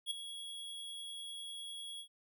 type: tone with ADSR envelope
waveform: square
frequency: 3331 Hz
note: G#7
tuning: 4 cents sharp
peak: -33 dBFS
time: 0.06-2.08 s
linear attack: 48 ms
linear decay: 9 ms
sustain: -11 dB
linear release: 89 ms
effects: none